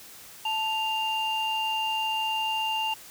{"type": "tone pair together", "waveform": "sine", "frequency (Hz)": [880, 2794], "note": ["A5", "F7"], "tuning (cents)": [0, 0], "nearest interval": "octave + minor sixth", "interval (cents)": 2000, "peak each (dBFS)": -27, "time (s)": [0.45, 2.94], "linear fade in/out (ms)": 5, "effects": ["tanh soft clip ceiling -20 dBFS", "white hiss -47 dBFS RMS until 3.1 s"]}